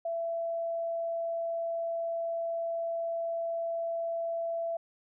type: tone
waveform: sine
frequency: 669 Hz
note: E5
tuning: 25 cents sharp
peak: -30 dBFS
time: 0.05-4.77 s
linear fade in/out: 5 ms
effects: none